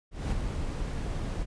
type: noise with ADSR envelope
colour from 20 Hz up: brown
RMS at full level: -27 dBFS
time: 0.11-1.46 s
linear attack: 210 ms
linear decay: 9 ms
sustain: -5 dB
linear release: 41 ms
effects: resampled to 22050 Hz